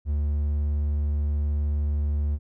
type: tone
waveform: triangle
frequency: 73.42 Hz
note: D2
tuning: in tune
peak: -20 dBFS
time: 0.05-2.39 s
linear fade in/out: 50 ms
effects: none